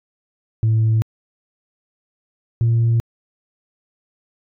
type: tone pair in turn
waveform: sine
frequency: 111 / 115.7 Hz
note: A2 / A#2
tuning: +16 / -13 cents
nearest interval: minor second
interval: 71 cents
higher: second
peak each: -11 dBFS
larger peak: neither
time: 0.63-1.02 / 2.61-3 s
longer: neither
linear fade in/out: 0 ms
effects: tanh soft clip ceiling -11 dBFS